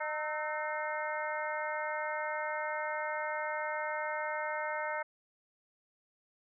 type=harmonic tone with a mistuned harmonic; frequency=304.5 Hz; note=D#4; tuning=37 cents flat; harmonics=2 / 3 / 4 / 5 / 6 / 7; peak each=-38 / -38 / -43 / -41 / -43 / -42 dBFS; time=0-5.03 s; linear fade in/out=10 ms; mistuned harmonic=4; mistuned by=+110 cents; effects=none